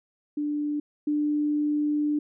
sine tone pair in turn, 295.2 / 296.9 Hz, D4 / D4, +9 / +19 cents, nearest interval unison, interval 10 cents, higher second, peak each -25 / -22 dBFS, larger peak second, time 0.37-0.8 / 1.07-2.19 s, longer second, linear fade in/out 5 ms, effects none

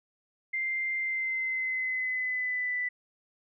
sine tone with pitch glide, 2093 to 1984.7 Hz, C7 to B6, 0 to +8 cents, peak -28 dBFS, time 0.53-2.89 s, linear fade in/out 10 ms, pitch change -92 cents, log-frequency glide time 0.97-2.78 s, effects none

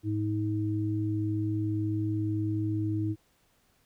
sine tone pair together, 106.4 / 317.4 Hz, G#2 / D#4, +42 / +35 cents, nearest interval octave + perfect fifth, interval 1893 cents, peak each -29 / -30 dBFS, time 0.03-3.16 s, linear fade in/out 50 ms, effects pink hiss -68 dBFS RMS until 3.85 s

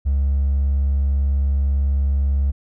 triangle tone with hard clipping, 69.1 Hz, C#2, 5 cents flat, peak -15 dBFS, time 0.05-2.52 s, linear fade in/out 20 ms, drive 2 dB, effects none

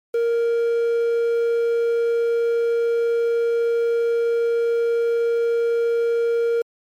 triangle tone with quantisation, 466.2 Hz, A#4, in tune, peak -15 dBFS, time 0.14-6.62 s, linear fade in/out 5 ms, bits 7, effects MP3 64 kbps

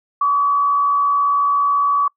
sine tone with frequency modulation, 1139 Hz, C#6, 47 cents sharp, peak -13 dBFS, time 0.21-2.08 s, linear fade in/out 5 ms, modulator 74.3 Hz, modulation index 0.33, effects noise-tail reverb RT60 0.1 s tail -26 dB re dry

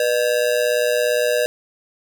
square ring-modulated tone, 549 Hz, C#5, 17 cents flat, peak -14 dBFS, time 0-1.46 s, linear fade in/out 0 ms, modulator 58.7 Hz, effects none

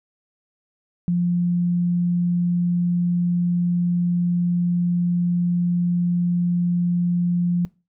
sine tone, 175.1 Hz, F3, 5 cents sharp, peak -17 dBFS, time 1.08-7.65 s, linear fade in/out 0 ms, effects noise-tail reverb RT60 0.3 s tail -23 dB re dry

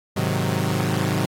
sawtooth chord, Ab dominant seventh, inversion none, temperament equal, 103.83 / 130.81 / 155.56 / 185 Hz, Ab2 / C3 / Eb3 / Gb3, 0 / 0 / 0 / 0 cents, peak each -22 dBFS, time 0.16-1.26 s, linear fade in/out 10 ms, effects AAC 48 kbps

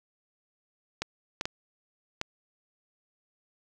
clicks, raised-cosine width 0.2 ms, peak -13 dBFS, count 4, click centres 1.02 / 1.411 / 1.455 / 2.214 s, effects none

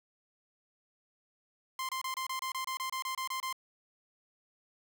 sawtooth tone bursts, 1046 Hz, C6, 1 cent flat, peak -30 dBFS, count 14, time 1.79-3.527 s, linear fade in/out 2 ms, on 99 ms, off 27 ms, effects none

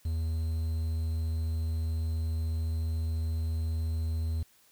triangle tone with quantisation, 80.6 Hz, E2, 38 cents flat, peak -26 dBFS, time 0.05-4.43 s, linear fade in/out 5 ms, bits 9, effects white hiss -63 dBFS RMS until 4.71 s

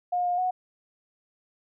sine tone with pitch steps, 715 / 711 / 735 Hz, F5 / F5 / F#5, +41 / +31 / -12 cents, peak -23 dBFS, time 0.12-0.51 s, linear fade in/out 10 ms, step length 130 ms, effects none

